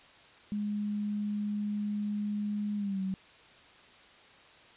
sine tone with pitch glide, 207.6 to 190.37 Hz, G#3 to F#3, 0 to +50 cents, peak -30 dBFS, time 0.52-3.14 s, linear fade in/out 0 ms, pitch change -150 cents, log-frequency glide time 2.76-3.01 s, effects white hiss -56 dBFS RMS until 4.76 s + resampled to 8000 Hz

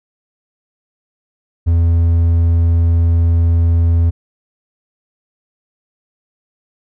triangle tone, 84 Hz, E2, 33 cents sharp, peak -7 dBFS, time 1.66-4.11 s, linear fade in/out 20 ms, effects none

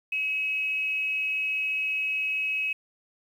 sine tone with amplitude modulation, 2559 Hz, D#7, 48 cents sharp, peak -23 dBFS, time 0.12-2.73 s, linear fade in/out 5 ms, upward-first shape sine, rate 297 Hz, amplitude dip 45%, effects 9-bit

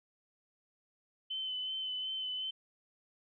sine tone with vibrato, 3046 Hz, F#7, 50 cents sharp, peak -35 dBFS, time 1.3-2.51 s, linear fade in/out 10 ms, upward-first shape sine, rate 2.7 Hz, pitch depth 21 cents each way, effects none

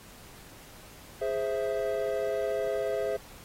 triangle chord, Ab augmented, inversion none, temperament equal, 415.3 / 523.3 / 659.3 Hz, Ab4 / C5 / E5, 0 / 0 / 0 cents, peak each -30 dBFS, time 1.21-3.17 s, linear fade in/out 10 ms, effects pink hiss -51 dBFS RMS until 3.44 s + AAC 48 kbps

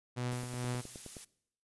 sawtooth tone with tremolo, 123.47 Hz, B2, in tune, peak -29 dBFS, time 0.16-0.82 s, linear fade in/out 20 ms, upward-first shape triangle, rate 2.3 Hz, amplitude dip 65%
blue noise, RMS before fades -46 dBFS, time 0.31-1.25 s, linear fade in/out 10 ms
click train, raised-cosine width 2 ms, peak -33 dBFS, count 9, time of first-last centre 0.33-1.168 s, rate 9.55 Hz
effects noise-tail reverb RT60 0.7 s tail -21 dB re dry + resampled to 24000 Hz

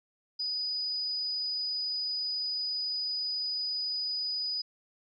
sine tone, 4963 Hz, D#8, 5 cents flat, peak -30 dBFS, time 0.39-4.62 s, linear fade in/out 10 ms, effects none

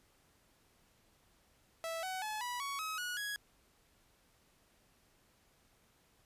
sawtooth tone with pitch steps, 657 / 750.3 / 857 / 978.7 / 1117.8 / 1276.6 / 1458 / 1665.1 Hz, E5 / F#5 / A5 / B5 / C#6 / D#6 / F#6 / G#6, -6 / +24 / -46 / -16 / +14 / +44 / -26 / +4 cents, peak -34 dBFS, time 1.84-3.36 s, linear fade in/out 0 ms, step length 190 ms, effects pink hiss -70 dBFS RMS until 6.25 s + resampled to 32000 Hz

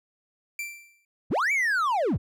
45% pulse tone with exponential decay, 2349 Hz, D7, in tune, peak -28 dBFS, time 0.59-1.05 s, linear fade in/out 2 ms, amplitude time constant 99 ms
triangle linear two-way sweep, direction up then down, 44.41 to 2328 to 44.41 Hz, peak -20 dBFS, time 1.3-2.18 s, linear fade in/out 20 ms, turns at 1.52 s
effects none

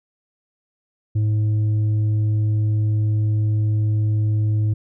sine tone with tanh clipping, 106.8 Hz, G#2, 49 cents sharp, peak -17 dBFS, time 1.15-4.74 s, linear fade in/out 10 ms, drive 4 dB, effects none

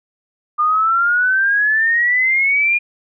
sine exponential sweep, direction up, 1205 to 2435 Hz, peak -12 dBFS, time 0.58-2.79 s, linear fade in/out 20 ms, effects none

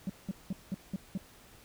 sine tone bursts, 190.4 Hz, F#3, 50 cents sharp, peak -28 dBFS, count 6, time 0.07-1.176 s, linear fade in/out 2 ms, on 26 ms, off 190 ms, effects tanh soft clip ceiling -30 dBFS + pink hiss -57 dBFS RMS until 1.64 s

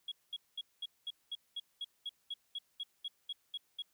sine tone bursts, 3322 Hz, G#7, in tune, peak -36 dBFS, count 16, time 0.08-3.822 s, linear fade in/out 5 ms, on 37 ms, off 210 ms, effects tanh soft clip ceiling -33 dBFS + white hiss -75 dBFS RMS until 3.93 s

